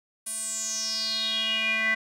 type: tone with band-pass filter sweep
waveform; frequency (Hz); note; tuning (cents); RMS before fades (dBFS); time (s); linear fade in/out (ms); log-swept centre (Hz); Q
square; 221; A3; +8; -28; 0.26-1.95; 10; 9900 to 1900; 7.7
effects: none